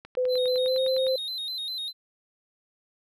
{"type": "click train", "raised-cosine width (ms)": 0.3, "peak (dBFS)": -26, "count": 11, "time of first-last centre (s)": [0.05, 1.067], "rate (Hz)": 9.83}
{"type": "tone with pitch glide", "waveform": "sine", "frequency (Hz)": [505, 522.5], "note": ["B4", "C5"], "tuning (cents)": [39, -2], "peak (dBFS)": -22, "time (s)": [0.17, 1.16], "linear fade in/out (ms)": 5, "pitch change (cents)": 59, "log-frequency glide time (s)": [0.54, 0.81]}
{"type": "tone with vibrato", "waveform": "triangle", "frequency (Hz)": 3893, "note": "B7", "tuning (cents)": -26, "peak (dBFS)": -29, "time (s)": [0.28, 1.93], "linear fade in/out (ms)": 50, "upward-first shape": "square", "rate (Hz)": 5, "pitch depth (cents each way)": 73}
{"effects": []}